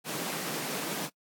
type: high-pass noise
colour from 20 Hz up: pink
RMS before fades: -35 dBFS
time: 0.04-1.1 s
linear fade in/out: 50 ms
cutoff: 140 Hz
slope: 96 dB/octave
effects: noise-tail reverb RT60 0.1 s tail -26 dB re dry + AAC 64 kbps